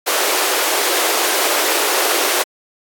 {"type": "high-pass noise", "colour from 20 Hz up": "pink", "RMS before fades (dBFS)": -17, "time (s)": [0.06, 2.44], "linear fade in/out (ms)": 20, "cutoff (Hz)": 340, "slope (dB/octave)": 48, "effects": ["AAC 64 kbps"]}